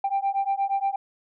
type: beating tone pair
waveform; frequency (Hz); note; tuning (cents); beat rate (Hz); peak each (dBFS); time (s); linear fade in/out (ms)
sine; 784 / 792.5; G5 / G5; 0 / +19; 8.5; -24; 0.04-0.96; 5
effects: tanh soft clip ceiling -18 dBFS